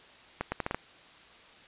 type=accelerating click train; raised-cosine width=0.5 ms; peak=-15 dBFS; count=6; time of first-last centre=0.41-0.746 s; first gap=110 ms; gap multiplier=0.75; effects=white hiss -54 dBFS RMS until 1.67 s + resampled to 8000 Hz